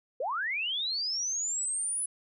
sine linear sweep, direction up, 459.5 to 10150 Hz, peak -29 dBFS, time 0.2-2.06 s, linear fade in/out 5 ms, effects none

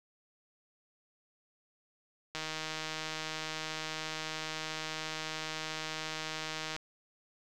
click train, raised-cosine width 0.2 ms, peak -20 dBFS, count 694, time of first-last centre 2.35-6.764 s, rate 157 Hz, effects none

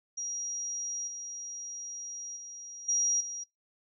sine tone with level steps, 5720 Hz, F8, 41 cents sharp, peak -33 / -38 / -42 / -25 / -36 dBFS, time 0.17-3.44 s, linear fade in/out 10 ms, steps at 1.07 / 2.36 / 2.88 / 3.2 s, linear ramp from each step 10 ms, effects noise-tail reverb RT60 0.2 s tail -25 dB re dry

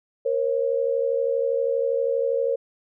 sine tone pair together, 470 / 542.5 Hz, A#4 / C#5, +14 / -37 cents, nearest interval major second, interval 249 cents, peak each -23 dBFS, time 0.25-2.56 s, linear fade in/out 10 ms, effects none

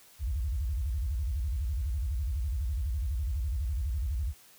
sine tone with vibrato, 64.9 Hz, C2, 13 cents flat, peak -28 dBFS, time 0.19-4.34 s, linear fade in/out 50 ms, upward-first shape square, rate 12 Hz, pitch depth 290 cents each way, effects white hiss -57 dBFS RMS until 4.58 s

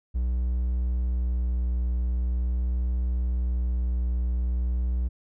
triangle tone with vibrato, 61.1 Hz, B1, 18 cents flat, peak -21 dBFS, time 0.14-5.09 s, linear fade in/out 20 ms, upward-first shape sine, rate 0.44 Hz, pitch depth 9 cents each way, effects none

